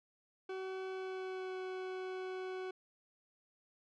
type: tone with pitch glide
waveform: 40% pulse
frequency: 378.1 to 373.1 Hz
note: F#4 to F#4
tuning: +38 to +14 cents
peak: -39 dBFS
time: 0.49-2.71 s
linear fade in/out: 5 ms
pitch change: -24 cents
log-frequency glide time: 0.88-1.58 s
effects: low-pass 3000 Hz 12 dB/octave